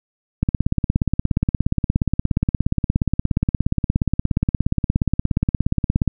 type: click train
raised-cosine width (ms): 5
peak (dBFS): -4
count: 97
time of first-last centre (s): 0.43-6.077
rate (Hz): 17
effects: none